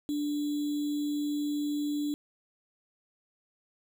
sine tone with sample-and-hold, 293.7 Hz, D4, in tune, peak -28 dBFS, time 0.09-2.14 s, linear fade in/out 0 ms, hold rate 3675 Hz, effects none

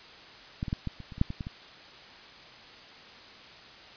clicks, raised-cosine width 5 ms, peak -18 / -22 / -16 / -19 / -30 / -30 / -29 / -10 / -22 / -22 / -24 dBFS, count 11, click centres 0.629 / 0.682 / 0.729 / 0.873 / 1.003 / 1.122 / 1.181 / 1.214 / 1.304 / 1.408 / 1.469 s, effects white hiss -49 dBFS RMS until 3.96 s + resampled to 11025 Hz

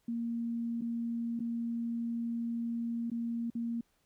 sine tone with dropouts, 233.1 Hz, A#3, in tune, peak -32 dBFS, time 0.08-3.81 s, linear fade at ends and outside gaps 5 ms, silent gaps 0.811-0.818 / 1.394-1.402 / 3.101-3.115 / 3.502-3.551 s, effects pink hiss -74 dBFS RMS until 4.05 s

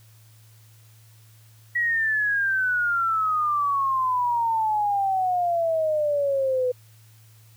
sine exponential sweep, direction down, 1931 to 495.6 Hz, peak -20 dBFS, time 1.75-6.72 s, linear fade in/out 10 ms, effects added 110 Hz sine -50 dBFS peak until 7.56 s + white hiss -58 dBFS RMS until 7.56 s

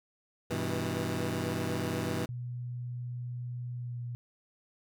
15% pulse chord, E minor, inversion first, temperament equal with one note detuned, 98 / 123.47 / 161.89 Hz, G2 / B2 / E3, 0 / 0 / -31 cents, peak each -29 dBFS, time 0.5-2.26 s, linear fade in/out 10 ms
sine tone with pitch glide, 122.4 to 120.65 Hz, B2 to B2, -15 to -40 cents, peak -35 dBFS, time 2.29-4.15 s, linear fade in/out 0 ms, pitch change -25 cents, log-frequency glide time 3.76-3.99 s
effects none

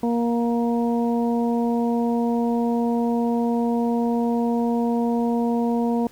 harmonic tone, 235.2 Hz, A#3, 16 cents sharp, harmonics 1 / 2 / 3 / 4, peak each -20 / -26 / -30 / -32 dBFS, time 0.03-6.07 s, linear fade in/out 2 ms, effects pink hiss -51 dBFS RMS until 6.11 s

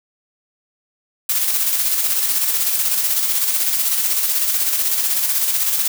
blue noise with tremolo, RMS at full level -17 dBFS, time 1.29-5.88 s, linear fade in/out 5 ms, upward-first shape square, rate 16 Hz, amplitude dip 35%, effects none

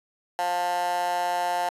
15% pulse tone with high-pass filter, 176.8 Hz, F3, 22 cents sharp, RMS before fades -26 dBFS, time 0.39-1.69 s, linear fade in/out 0 ms, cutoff 800 Hz, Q 6.5, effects resampled to 32000 Hz

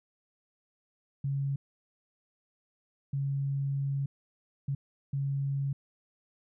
sine tone bursts at uneven times, 138.59 Hz, C#3, in tune, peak -28 dBFS, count 4, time 1.24-1.56 / 3.13-4.06 / 4.68-4.75 / 5.13-5.73 s, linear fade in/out 5 ms, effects none

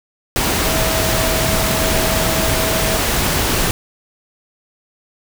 sine tone in noise, 646 Hz, E5, 35 cents flat, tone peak -22 dBFS, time 0.66-2.97 s, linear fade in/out 0 ms, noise pink, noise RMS -17 dBFS, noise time 0.36-3.71 s, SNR -8 dB, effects none

